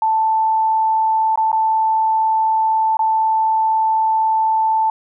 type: tone with dropouts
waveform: sine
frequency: 882 Hz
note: A5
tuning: 4 cents sharp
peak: -13 dBFS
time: 0.02-4.9 s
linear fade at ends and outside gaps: 2 ms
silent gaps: 1.358-1.375 / 1.517-1.528 / 2.97-2.992 s
effects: none